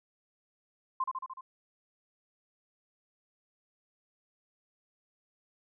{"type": "tone with echo", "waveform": "sine", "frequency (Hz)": 1046.5, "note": "C6", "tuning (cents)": 0, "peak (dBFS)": -27, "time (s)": [1, 1.04], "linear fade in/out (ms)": 5, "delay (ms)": 74, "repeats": 5, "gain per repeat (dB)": -3, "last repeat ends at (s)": 1.41, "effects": []}